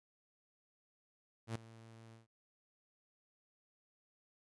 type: tone with ADSR envelope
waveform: sawtooth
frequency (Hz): 113.3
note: A#2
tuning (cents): -49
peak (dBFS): -32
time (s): 1.47-2.27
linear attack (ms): 84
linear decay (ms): 4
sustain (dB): -19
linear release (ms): 140
effects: resampled to 24000 Hz